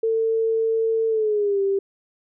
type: tone with pitch glide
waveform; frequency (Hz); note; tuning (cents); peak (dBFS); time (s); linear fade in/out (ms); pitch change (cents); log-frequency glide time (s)
sine; 448.8 to 393; A4 to G4; +34 to +4; -18; 0.03-1.79; 5; -230; 1.08-1.61
effects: none